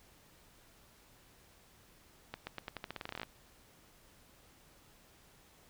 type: accelerating click train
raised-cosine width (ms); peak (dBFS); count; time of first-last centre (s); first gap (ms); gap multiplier
0.3; -24; 17; 2.34-3.232; 130; 0.87
effects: pink hiss -63 dBFS RMS until 5.69 s